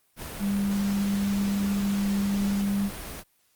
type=tone in noise; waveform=sine; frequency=199.8 Hz; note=G3; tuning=33 cents sharp; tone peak=-23 dBFS; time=0.39-2.91 s; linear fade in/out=50 ms; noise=pink; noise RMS=-37 dBFS; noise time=0.16-3.24 s; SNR=+11 dB; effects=white hiss -67 dBFS RMS until 3.55 s + Opus 32 kbps